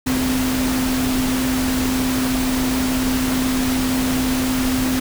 sine tone in noise, 257.7 Hz, C4, 26 cents flat, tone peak -18 dBFS, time 0.06-5 s, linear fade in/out 10 ms, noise pink, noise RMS -24 dBFS, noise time 0.06-5 s, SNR +3 dB, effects none

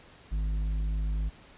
sine tone with tanh clipping, 51.91 Hz, G#1, in tune, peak -28 dBFS, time 0.31-1.3 s, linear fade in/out 20 ms, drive 8 dB, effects pink hiss -54 dBFS RMS until 1.57 s + resampled to 8000 Hz

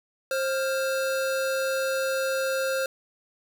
square tone pair together, 531.2 / 1396.9 Hz, C5 / F6, +26 / 0 cents, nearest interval octave + perfect fourth, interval 1674 cents, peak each -26 / -32 dBFS, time 0.31-2.86 s, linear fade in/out 2 ms, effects 8-bit

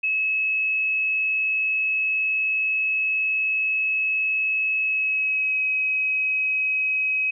sine tone with pitch glide, 2581 to 2543 Hz, E7 to D#7, -37 to +37 cents, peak -20 dBFS, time 0.03-7.31 s, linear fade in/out 10 ms, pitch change -26 cents, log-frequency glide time 4.81-5.63 s, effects none

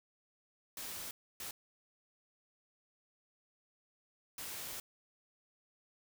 white noise bursts at uneven times, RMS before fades -44 dBFS, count 3, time 0.77-1.11 / 1.4-1.51 / 4.38-4.8 s, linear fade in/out 2 ms, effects none

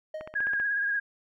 triangle tone with exponential decay, 623 Hz, D#5, 2 cents sharp, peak -29 dBFS, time 0.14-0.51 s, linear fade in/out 5 ms, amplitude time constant 79 ms
click train, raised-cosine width 0.5 ms, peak -25 dBFS, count 7, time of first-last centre 0.21-0.6 s, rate 15.4 Hz
sine tone with vibrato, 1641 Hz, G#6, 21 cents flat, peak -25 dBFS, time 0.35-1 s, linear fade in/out 10 ms, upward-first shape triangle, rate 17 Hz, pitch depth 46 cents each way
effects none

